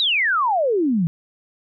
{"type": "exponential sweep", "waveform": "sine", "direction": "down", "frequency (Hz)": [3982, 156.2], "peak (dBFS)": -16, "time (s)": [0, 1.07], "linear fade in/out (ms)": 0, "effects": []}